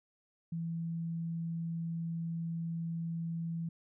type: tone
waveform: sine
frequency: 166.2 Hz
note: E3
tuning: 15 cents sharp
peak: -34 dBFS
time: 0.52-3.69 s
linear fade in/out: 5 ms
effects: none